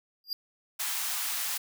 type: tone with exponential growth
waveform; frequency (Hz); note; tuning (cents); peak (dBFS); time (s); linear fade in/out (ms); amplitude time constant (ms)
square; 4811; D8; +41; -26; 0.24-0.33; 1; 18
type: high-pass noise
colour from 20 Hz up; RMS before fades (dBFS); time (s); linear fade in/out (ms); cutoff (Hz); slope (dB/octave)
white; -32; 0.79-1.58; 10; 800; 24
effects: none